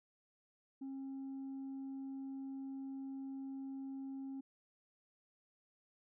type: tone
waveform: sine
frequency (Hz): 270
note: C#4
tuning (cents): -45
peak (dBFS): -40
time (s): 0.81-4.41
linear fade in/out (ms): 10
effects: tanh soft clip ceiling -41 dBFS